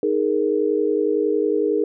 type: chord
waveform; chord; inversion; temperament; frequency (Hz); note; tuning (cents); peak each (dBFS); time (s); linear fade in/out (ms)
sine; D# suspended fourth; none; equal; 311.1 / 415.3 / 466.2; D#4 / G#4 / A#4; 0 / 0 / 0; -23 / -20 / -22; 0.03-1.84; 2
effects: none